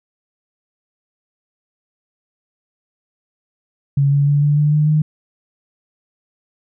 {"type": "tone with pitch steps", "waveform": "sine", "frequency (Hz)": [140, 142.12, 144.27, 146.45, 148.67, 150.92, 153.2], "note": ["C#3", "C#3", "D3", "D3", "D3", "D3", "D#3"], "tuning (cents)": [18, 44, -30, -5, 22, 48, -27], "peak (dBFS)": -11, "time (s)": [3.97, 5.02], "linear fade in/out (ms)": 5, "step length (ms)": 150, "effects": []}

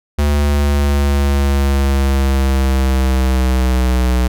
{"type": "linear sweep", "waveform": "square", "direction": "down", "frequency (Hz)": [73.2, 62], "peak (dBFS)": -12, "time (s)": [0.18, 4.28], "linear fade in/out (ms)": 10, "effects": []}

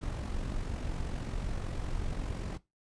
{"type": "noise with amplitude modulation", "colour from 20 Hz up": "brown", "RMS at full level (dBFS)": -33, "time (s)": [0.01, 2.58], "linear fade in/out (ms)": 20, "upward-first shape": "sine", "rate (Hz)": 45.4, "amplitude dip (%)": 50, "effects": ["noise-tail reverb RT60 0.2 s tail -18 dB re dry", "resampled to 22050 Hz"]}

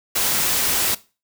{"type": "noise", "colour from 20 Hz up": "white", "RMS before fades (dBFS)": -20, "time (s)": [0.15, 0.95], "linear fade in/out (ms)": 10, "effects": ["noise-tail reverb RT60 0.3 s tail -18 dB re dry"]}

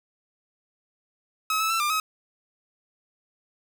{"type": "tone with pitch steps", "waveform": "sawtooth", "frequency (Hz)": [1281, 1305, 1336, 1196, 1275], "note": ["E6", "E6", "E6", "D6", "D#6"], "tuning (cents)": [-50, -18, 23, 31, 42], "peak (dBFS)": -19, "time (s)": [1.5, 2], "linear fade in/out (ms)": 2, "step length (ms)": 100, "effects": []}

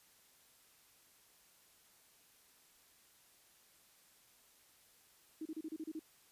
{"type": "tone bursts", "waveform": "sine", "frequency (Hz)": 315.4, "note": "D#4", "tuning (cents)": 24, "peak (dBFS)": -40, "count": 8, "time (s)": [5.41, 5.994], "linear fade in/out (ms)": 5, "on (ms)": 45, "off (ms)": 32, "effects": ["white hiss -67 dBFS RMS until 6.31 s", "resampled to 32000 Hz"]}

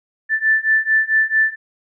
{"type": "beating tone pair", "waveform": "sine", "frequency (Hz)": [1760, 1764.5], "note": ["A6", "A6"], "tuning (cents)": [0, 4], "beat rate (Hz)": 4.5, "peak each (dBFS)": [-17, -16], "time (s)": [0.29, 1.56], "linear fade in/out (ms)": 50, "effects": []}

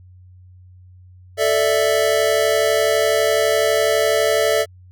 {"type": "chord", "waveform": "square", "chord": "A suspended fourth", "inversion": "none", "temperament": "equal", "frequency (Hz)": [440, 587.3, 659.3], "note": ["A4", "D5", "E5"], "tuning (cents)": [0, 0, 0], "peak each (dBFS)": -20, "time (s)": [1.37, 4.66], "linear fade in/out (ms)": 50, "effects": ["added 91 Hz sine -42 dBFS peak until 4.91 s"]}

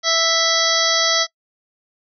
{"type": "harmonic tone", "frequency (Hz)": 659.3, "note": "E5", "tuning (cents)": 0, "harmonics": [1, 2, 3, 5, 6, 7, 8, 9], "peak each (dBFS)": [-23, -23, -23, -23, -23, -23, -23, -23], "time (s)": [0.03, 1.27], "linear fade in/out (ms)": 50, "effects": ["noise-tail reverb RT60 0.1 s tail -23 dB re dry"]}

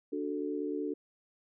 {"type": "chord", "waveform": "sine", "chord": "D major", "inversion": "none", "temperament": "equal", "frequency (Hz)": [293.7, 370, 440], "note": ["D4", "F#4", "A4"], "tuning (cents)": [0, 0, 0], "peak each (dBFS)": [-35, -38, -37], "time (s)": [0.12, 0.94], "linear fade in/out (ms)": 10, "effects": []}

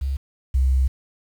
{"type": "tone pair in turn", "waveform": "sine", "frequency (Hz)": [67.9, 65.47], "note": ["C#2", "C2"], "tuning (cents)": [-35, 2], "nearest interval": "minor second", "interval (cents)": 63, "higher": "first", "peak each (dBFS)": [-21, -15], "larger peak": "second", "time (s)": [[0.01, 0.17], [0.54, 0.88]], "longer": "second", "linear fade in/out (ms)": 10, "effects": ["8-bit"]}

